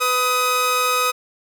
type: tone pair together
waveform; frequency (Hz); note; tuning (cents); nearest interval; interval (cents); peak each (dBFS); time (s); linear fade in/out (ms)
sawtooth; 498.8 / 1259; B4 / D#6; +17 / +20; octave + major third; 1603; -20 / -14; 0-1.12; 20
effects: none